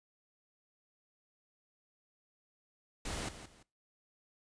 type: noise with echo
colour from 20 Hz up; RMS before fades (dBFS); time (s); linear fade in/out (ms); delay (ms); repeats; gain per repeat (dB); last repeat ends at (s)
pink; -39; 3.05-3.29; 5; 170; 2; -11; 3.63
effects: noise-tail reverb RT60 0.3 s tail -22 dB re dry + resampled to 22050 Hz